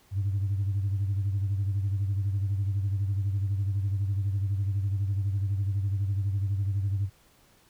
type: beating tone pair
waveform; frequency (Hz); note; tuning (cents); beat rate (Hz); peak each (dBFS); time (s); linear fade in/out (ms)
sine; 98 / 110; G2 / A2; 0 / 0; 12; -24 / -33; 0.11-7.1; 50
effects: tanh soft clip ceiling -21 dBFS + pink hiss -61 dBFS RMS until 7.69 s